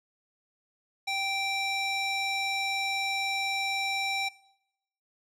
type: tone with band-pass filter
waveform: square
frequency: 782 Hz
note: G5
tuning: 4 cents flat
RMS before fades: -31 dBFS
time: 1.07-4.29 s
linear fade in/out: 10 ms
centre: 3300 Hz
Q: 1.1
effects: noise-tail reverb RT60 0.8 s tail -19 dB re dry